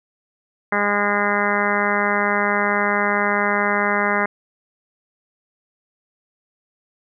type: harmonic tone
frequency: 204.5 Hz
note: G#3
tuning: 26 cents flat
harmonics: 1 / 2 / 3 / 4 / 5 / 6 / 7 / 8 / 9 / 10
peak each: -26 / -26 / -26 / -26 / -26 / -26 / -26 / -26 / -26 / -26 dBFS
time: 0.72-4.26 s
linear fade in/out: 5 ms
effects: none